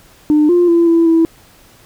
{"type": "tone with pitch steps", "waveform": "sine", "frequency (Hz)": [301.2, 351.2, 338.9, 333.4, 328.1], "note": ["D4", "F4", "E4", "E4", "E4"], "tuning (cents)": [44, 10, 48, 20, -8], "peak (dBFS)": -6, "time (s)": [0.3, 1.25], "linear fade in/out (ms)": 0, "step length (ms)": 190, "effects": ["tanh soft clip ceiling -4 dBFS", "pink hiss -46 dBFS RMS until 1.85 s"]}